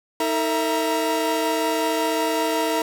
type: tone cluster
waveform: 45% pulse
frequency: 316.8 / 452.8 / 661 / 945 Hz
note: D#4 / A4 / E5 / A#5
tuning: +31 / +50 / +5 / +23 cents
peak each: -26 dBFS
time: 0.2-2.82 s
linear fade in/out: 2 ms
effects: none